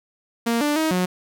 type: tone with pitch steps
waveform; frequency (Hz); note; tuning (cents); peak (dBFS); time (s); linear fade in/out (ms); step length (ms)
sawtooth; 232.7 / 294.6 / 316.4 / 181.8; A#3 / D4 / D#4 / F#3; -3 / +6 / +29 / -30; -15; 0.46-1.06; 10; 150
effects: none